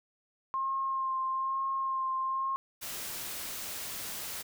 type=tone with vibrato; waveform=sine; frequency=1064 Hz; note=C6; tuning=29 cents sharp; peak=-29 dBFS; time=0.54-2.56 s; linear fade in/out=0 ms; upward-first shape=sine; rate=1.1 Hz; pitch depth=18 cents each way
type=noise; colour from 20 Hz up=white; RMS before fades=-39 dBFS; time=2.81-4.43 s; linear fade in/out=20 ms
effects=none